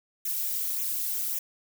violet noise with flanger, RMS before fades -30 dBFS, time 0.25-1.39 s, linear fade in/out 5 ms, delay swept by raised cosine 0.21 to 3.41 ms, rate 1.8 Hz, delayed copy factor -0.95, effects none

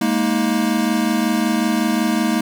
square chord, Ab suspended second, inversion none, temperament equal with one note detuned, 207.7 / 233.1 / 315.8 Hz, Ab3 / Bb3 / Eb4, 0 / 0 / +26 cents, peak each -22 / -20 / -22 dBFS, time 0.01-2.41 s, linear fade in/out 5 ms, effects none

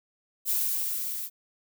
violet noise with level ramp, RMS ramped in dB -25 to -35 dBFS, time 0.45-1.3 s, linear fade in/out 50 ms, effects none

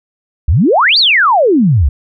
sine exponential two-way sweep, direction up then down, 60.8 to 4821 to 60.8 Hz, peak -6 dBFS, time 0.48-1.89 s, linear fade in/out 5 ms, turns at 0.98 s, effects none

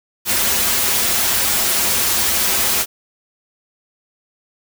white noise with comb filter, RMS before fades -17 dBFS, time 0.25-2.86 s, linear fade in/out 50 ms, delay 6.7 ms, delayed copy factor -0.7, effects none

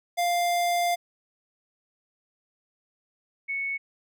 square / sine tone pair in turn, 698.5 / 2212 Hz, F5 / C#7, 0 / -4 cents, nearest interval octave + minor sixth, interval 1996 cents, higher second, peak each -23 / -27 dBFS, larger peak first, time 0.17-0.96 / 3.48-3.78 s, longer first, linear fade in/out 20 ms, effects none

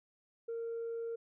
sine tone, 461.3 Hz, A#4, 18 cents flat, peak -35 dBFS, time 0.48-1.16 s, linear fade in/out 10 ms, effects tanh soft clip ceiling -34 dBFS

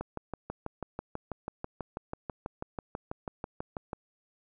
click train, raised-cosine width 1 ms, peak -21 dBFS, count 25, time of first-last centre 0.01-3.932 s, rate 6.12 Hz, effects none

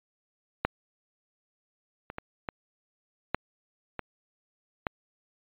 clicks, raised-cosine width 0.5 ms, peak -8 / -23 / -20 / -17 / -10 / -18 / -12 dBFS, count 7, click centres 0.65 / 2.101 / 2.184 / 2.488 / 3.346 / 3.993 / 4.868 s, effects resampled to 8000 Hz

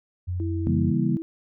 sine tone, 89.8 Hz, F2, 49 cents sharp, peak -25 dBFS, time 0.27-0.92 s, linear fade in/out 20 ms
sine tone with pitch glide, 329.6 to 326.2 Hz, E4 to E4, 0 to -18 cents, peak -29 dBFS, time 0.4-1.22 s, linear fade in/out 0 ms, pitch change -18 cents, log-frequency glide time 0.51-0.65 s
sine chord, C# diminished seventh, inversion none, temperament just, 138.59 / 166.31 / 199.57 / 239.5 Hz, C#3 / E3 / G3 / Bb3, 0 / +16 / +31 / +47 cents, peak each -26 dBFS, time 0.67-1.17 s, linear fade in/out 0 ms
effects none

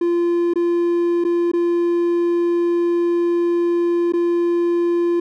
triangle tone with dropouts, 344.9 Hz, F4, 22 cents flat, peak -13 dBFS, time 0.01-5.2 s, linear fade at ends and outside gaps 5 ms, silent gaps 0.537-0.557 / 1.241-1.248 / 1.517-1.534 / 4.123-4.135 s, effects none

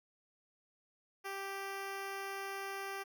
10% pulse tone with notch filter, 392 Hz, G4, in tune, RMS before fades -42 dBFS, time 1.24-3.04 s, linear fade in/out 20 ms, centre 7500 Hz, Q 1.7, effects none

